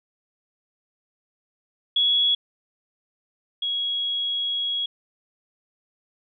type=tone pair in turn; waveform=sine; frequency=3357 / 3320 Hz; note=G#7 / G#7; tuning=+18 / -1 cents; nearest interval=unison; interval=19 cents; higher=first; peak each=-17 / -23 dBFS; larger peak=first; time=1.96-2.35 / 3.62-4.86 s; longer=second; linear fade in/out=5 ms; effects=none